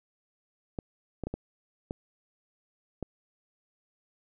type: clicks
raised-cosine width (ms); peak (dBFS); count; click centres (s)
2; -20; 6; 0.788 / 1.237 / 1.27 / 1.34 / 1.909 / 3.027
effects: none